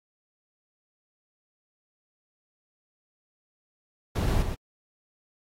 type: noise with echo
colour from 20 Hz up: brown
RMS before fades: -25 dBFS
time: 4.15-4.43 s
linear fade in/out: 10 ms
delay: 120 ms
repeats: 1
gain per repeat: -6 dB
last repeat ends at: 4.55 s
effects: AAC 48 kbps